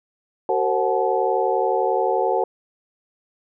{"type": "tone cluster", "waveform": "sine", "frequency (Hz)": [379.8, 459.5, 531, 739, 862], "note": ["F#4", "A#4", "C5", "F#5", "A5"], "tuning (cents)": [45, -25, 25, -2, -36], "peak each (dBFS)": -24, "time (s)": [0.49, 2.44], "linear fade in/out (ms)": 2, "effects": []}